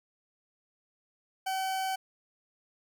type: tone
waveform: 40% pulse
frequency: 762 Hz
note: G5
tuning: 49 cents flat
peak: -29 dBFS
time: 1.46-1.96 s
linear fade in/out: 10 ms
effects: none